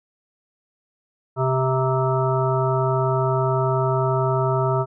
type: harmonic tone with a mistuned harmonic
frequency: 130.81 Hz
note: C3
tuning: in tune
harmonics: 1 / 3 / 5 / 7 / 9 / 10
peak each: -21 / -24 / -25 / -27 / -32 / -28 dBFS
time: 1.36-4.86 s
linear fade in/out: 50 ms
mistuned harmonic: 7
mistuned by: +31 cents
effects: none